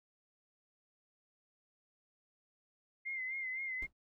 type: tone with vibrato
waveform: sine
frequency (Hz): 2083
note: C7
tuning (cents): -8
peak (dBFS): -37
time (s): 3.05-3.87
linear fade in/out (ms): 20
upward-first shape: sine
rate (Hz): 3.9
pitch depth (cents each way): 54
type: noise with exponential decay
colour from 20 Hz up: brown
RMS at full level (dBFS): -41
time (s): 3.82-3.93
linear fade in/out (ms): 5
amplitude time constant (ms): 22
effects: none